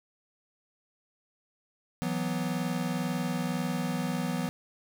square chord, E suspended second, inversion none, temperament equal, 164.81 / 185 / 246.9 Hz, E3 / F#3 / B3, 0 / 0 / 0 cents, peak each -34 dBFS, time 2.02-4.49 s, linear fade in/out 0 ms, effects none

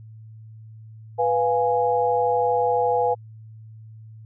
sine chord, F diminished, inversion second, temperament equal, 493.9 / 698.5 / 830.6 Hz, Cb5 / F5 / Ab5, 0 / 0 / 0 cents, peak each -21 / -25 / -22 dBFS, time 1.18-3.15 s, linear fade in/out 20 ms, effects added 110 Hz sine -40 dBFS peak until 4.25 s

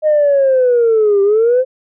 sine linear two-way sweep, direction down then up, 622.3 to 392 to 525 Hz, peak -7 dBFS, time 0.02-1.65 s, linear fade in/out 50 ms, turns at 1.22 s, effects tanh soft clip ceiling -5 dBFS

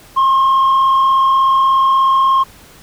sine tone with frequency modulation, 1070 Hz, C6, 38 cents sharp, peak -6 dBFS, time 0.16-2.44 s, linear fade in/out 20 ms, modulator 36.6 Hz, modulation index 0.46, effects tanh soft clip ceiling -8 dBFS + pink hiss -42 dBFS RMS until 2.82 s

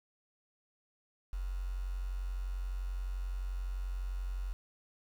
sine tone with quantisation, 45.77 Hz, F#1, 18 cents flat, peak -34 dBFS, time 1.33-4.53 s, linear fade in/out 0 ms, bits 9, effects none

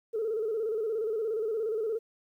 sine tone with vibrato, 440 Hz, A4, in tune, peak -27 dBFS, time 0.13-1.99 s, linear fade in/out 20 ms, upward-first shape square, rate 17 Hz, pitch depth 67 cents each way, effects tanh soft clip ceiling -23 dBFS + 11-bit

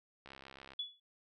click train, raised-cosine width 0.3 ms, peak -35 dBFS, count 33, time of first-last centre 0.26-0.735 s, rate 67.4 Hz
sine tone with exponential decay, 3416 Hz, G#7, 48 cents sharp, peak -33 dBFS, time 0.79-1 s, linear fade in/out 5 ms, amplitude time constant 44 ms
effects none

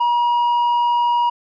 sine tone with tanh clipping, 957 Hz, A#5, 45 cents sharp, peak -15 dBFS, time 0-1.3 s, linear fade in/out 10 ms, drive 4 dB, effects none

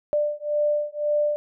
sine beating tone pair, 592 / 593.9 Hz, D5 / D5, +14 / +19 cents, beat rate 1.9 Hz, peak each -24 dBFS, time 0.13-1.36 s, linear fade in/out 0 ms, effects none

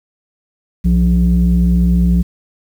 sine tone pair together, 62.17 / 176.4 Hz, B1 / F3, +12 / +18 cents, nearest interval octave + tritone, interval 1806 cents, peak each -10 dBFS, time 0.84-2.23 s, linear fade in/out 20 ms, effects tanh soft clip ceiling -5 dBFS + 7-bit

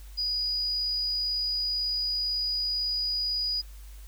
sine tone, 4919 Hz, D#8, 21 cents flat, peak -26 dBFS, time 0.17-3.62 s, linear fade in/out 20 ms, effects added 50 Hz sine -42 dBFS peak until 4.07 s + white hiss -56 dBFS RMS until 4.07 s

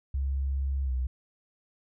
sine tone with pitch glide, 68 to 63.45 Hz, C#2 to B1, -33 to +47 cents, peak -26 dBFS, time 0.14-1.07 s, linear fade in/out 5 ms, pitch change -120 cents, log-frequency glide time 0.84-0.92 s, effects none

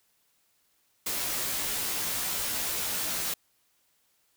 white noise with comb filter, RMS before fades -31 dBFS, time 1.06-3.34 s, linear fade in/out 5 ms, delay 15 ms, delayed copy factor -1, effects white hiss -70 dBFS RMS until 4.36 s

